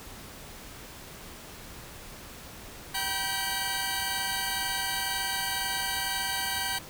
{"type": "tone cluster", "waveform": "15% pulse", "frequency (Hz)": [773, 965, 1568, 4482], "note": ["G5", "B5", "G6", "C#8"], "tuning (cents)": [-24, -40, 0, 18], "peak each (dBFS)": -28, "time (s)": [2.94, 6.79], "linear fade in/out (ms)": 10, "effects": ["pink hiss -45 dBFS RMS until 6.89 s"]}